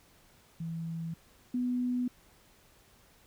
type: tone pair in turn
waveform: sine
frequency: 164.81 / 247.8 Hz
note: E3 / B3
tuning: 0 / +6 cents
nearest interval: perfect fifth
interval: 706 cents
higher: second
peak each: -34 / -28 dBFS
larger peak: second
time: 0.6-1.14 / 1.54-2.08 s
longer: neither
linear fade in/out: 5 ms
effects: pink hiss -62 dBFS RMS until 3.26 s